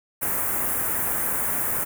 white band-stop noise, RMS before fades -25 dBFS, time 0.21-1.85 s, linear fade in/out 20 ms, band 1900 to 9400 Hz, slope 24 dB/octave, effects none

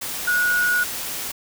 sine tone in noise, 1456 Hz, F#6, 28 cents flat, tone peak -17 dBFS, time 0.27-0.84 s, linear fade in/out 10 ms, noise white, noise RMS -29 dBFS, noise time 0.01-1.32 s, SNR +9 dB, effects none

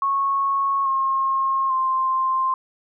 sine tone with pitch steps, 1100 / 1074.3 / 1049.1 Hz, C#6 / C6 / C6, -14 / +45 / +4 cents, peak -18 dBFS, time 0.02-2.54 s, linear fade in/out 2 ms, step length 840 ms, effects none

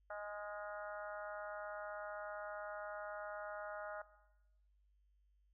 harmonic tone with a mistuned harmonic, 207.7 Hz, G#3, in tune, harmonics 3 / 4 / 5 / 6 / 7 / 8 / 9, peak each -46 / -51 / -58 / -53 / -50 / -60 / -63 dBFS, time 0.1-4.02 s, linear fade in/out 5 ms, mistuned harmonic 7, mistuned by -19 cents, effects noise-tail reverb RT60 1.0 s tail -17 dB re dry + added 50 Hz sine -70 dBFS peak until 5.53 s

